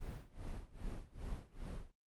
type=noise with tremolo; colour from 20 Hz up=brown; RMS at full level=-43 dBFS; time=0-1.92 s; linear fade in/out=20 ms; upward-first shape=sine; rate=2.5 Hz; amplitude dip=90%; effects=noise-tail reverb RT60 0.2 s tail -25 dB re dry + Opus 32 kbps